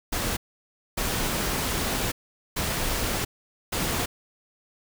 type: noise bursts at uneven times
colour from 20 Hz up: pink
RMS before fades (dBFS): -27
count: 4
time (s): 0.12-0.37 / 0.97-2.12 / 2.56-3.25 / 3.72-4.06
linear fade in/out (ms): 10
effects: none